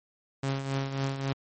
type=tone with tremolo; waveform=sawtooth; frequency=136.2 Hz; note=C#3; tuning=30 cents flat; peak=-22 dBFS; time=0.43-1.33 s; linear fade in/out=5 ms; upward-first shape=triangle; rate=3.7 Hz; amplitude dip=65%; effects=MP3 32 kbps